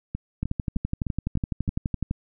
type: two click trains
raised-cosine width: 5 ms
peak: -16 / -13 dBFS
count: 6 / 21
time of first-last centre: 0.15-1.679 / 0.43-2.111 s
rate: 3.27 / 11.9 Hz
effects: none